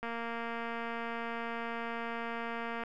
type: click train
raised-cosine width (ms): 0.5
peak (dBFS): -24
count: 652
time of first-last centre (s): 0.03-2.836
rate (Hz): 232
effects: none